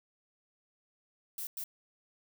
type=noise bursts at uneven times; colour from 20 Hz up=violet; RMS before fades=-39 dBFS; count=2; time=1.38-1.47 / 1.57-1.64 s; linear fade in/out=2 ms; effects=none